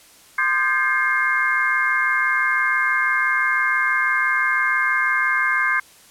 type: tone cluster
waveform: sine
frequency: 1042 / 1206 / 1581 / 1707 / 2126 Hz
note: C6 / D6 / G6 / G#6 / C7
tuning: -7 / +46 / +14 / +47 / +27 cents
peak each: -27 / -25 / -20 / -27 / -22 dBFS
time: 0.38-5.8 s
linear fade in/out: 5 ms
effects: white hiss -49 dBFS RMS until 6.1 s + low-pass 12000 Hz 12 dB/octave